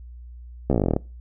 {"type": "slowing click train", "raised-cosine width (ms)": 2, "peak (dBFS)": -7, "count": 14, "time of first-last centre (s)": [0.7, 0.964], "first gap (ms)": 14, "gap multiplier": 1.06, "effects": ["noise-tail reverb RT60 0.3 s tail -23 dB re dry", "added 60 Hz sine -38 dBFS peak until 1.2 s"]}